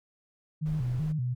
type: tone with vibrato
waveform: sine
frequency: 138.59 Hz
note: C#3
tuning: in tune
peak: -27 dBFS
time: 0.61-1.35 s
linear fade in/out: 20 ms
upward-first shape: square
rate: 2.6 Hz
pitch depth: 190 cents each way
type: noise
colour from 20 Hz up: brown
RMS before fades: -41 dBFS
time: 0.65-1.13 s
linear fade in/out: 20 ms
effects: none